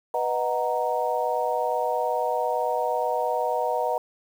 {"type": "chord", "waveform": "sine", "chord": "B major seventh", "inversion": "none", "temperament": "equal", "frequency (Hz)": [493.9, 622.3, 740, 932.3], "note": ["B4", "D#5", "F#5", "A#5"], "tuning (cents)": [0, 0, 0, 0], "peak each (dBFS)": -28, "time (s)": [0.14, 3.98], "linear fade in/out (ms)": 2, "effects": ["8-bit"]}